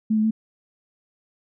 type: tone with pitch steps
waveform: sine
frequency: 218.1 / 215.5 / 220.4 Hz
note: A3 / A3 / A3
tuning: -15 / -36 / +3 cents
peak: -17 dBFS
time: 0.1-0.31 s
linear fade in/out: 10 ms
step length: 70 ms
effects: none